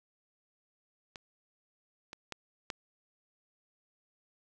clicks, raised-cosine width 0.2 ms, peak -26 / -26 / -21 / -18 dBFS, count 4, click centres 1.158 / 2.131 / 2.323 / 2.702 s, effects none

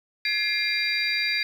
sine tone cluster, 1693 / 2110 / 2395 / 3851 / 4718 Hz, G#6 / C7 / D7 / B7 / D8, +33 / +14 / +33 / -44 / +7 cents, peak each -31 / -28 / -28 / -32 / -28 dBFS, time 0.25-1.43 s, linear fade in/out 2 ms, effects 8-bit

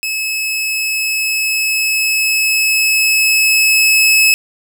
sawtooth tone with level ramp, 2588 Hz, E7, 32 cents flat, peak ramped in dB -14 to -4 dBFS, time 0.03-4.34 s, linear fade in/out 0 ms, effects none

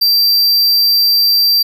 square tone, 4699 Hz, D8, in tune, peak -9 dBFS, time 0.01-1.63 s, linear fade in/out 10 ms, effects none

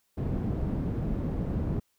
white low-pass noise, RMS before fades -30 dBFS, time 0.17-1.8 s, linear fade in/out 10 ms, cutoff 200 Hz, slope 12 dB/octave, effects white hiss -73 dBFS RMS until 1.98 s

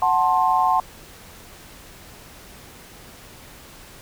sine chord, F# diminished, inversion none, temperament equal with one note detuned, 740 / 880 / 1056.8 Hz, F#5 / A5 / C6, 0 / 0 / +17 cents, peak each -20 dBFS, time 0.02-0.8 s, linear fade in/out 2 ms, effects pink hiss -44 dBFS RMS until 4.01 s

